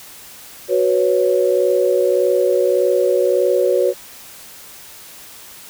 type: chord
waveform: sine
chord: F# suspended fourth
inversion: none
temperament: just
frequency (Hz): 370 / 493.3 / 555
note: F#4 / B4 / C#5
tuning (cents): 0 / -2 / +2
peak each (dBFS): -17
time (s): 0.68-3.94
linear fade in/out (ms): 50
effects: white hiss -39 dBFS RMS until 5.69 s